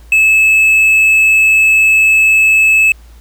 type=tone; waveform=triangle; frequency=2602 Hz; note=E7; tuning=23 cents flat; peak=-4 dBFS; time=0.12-2.92 s; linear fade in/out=2 ms; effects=added 57 Hz sine -35 dBFS peak until 3.2 s + pink hiss -48 dBFS RMS until 3.2 s